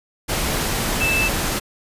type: tone in noise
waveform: sine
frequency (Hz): 2637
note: E7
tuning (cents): 0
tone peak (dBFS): -18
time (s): 1-1.29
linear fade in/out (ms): 20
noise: pink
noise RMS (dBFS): -22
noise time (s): 0.28-1.6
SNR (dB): +1
effects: resampled to 32000 Hz